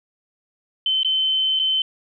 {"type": "tone with dropouts", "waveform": "sine", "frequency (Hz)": 3071, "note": "G7", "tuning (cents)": -36, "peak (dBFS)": -17, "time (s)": [0.86, 1.82], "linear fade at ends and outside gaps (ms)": 2, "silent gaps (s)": [[1.032, 1.047], [1.592, 1.597]], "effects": []}